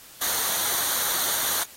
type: noise with comb filter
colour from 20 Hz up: white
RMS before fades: -25 dBFS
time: 0.21-1.64 s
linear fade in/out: 10 ms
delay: 0.39 ms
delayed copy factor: -0.6
effects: white hiss -47 dBFS RMS until 1.76 s + AAC 48 kbps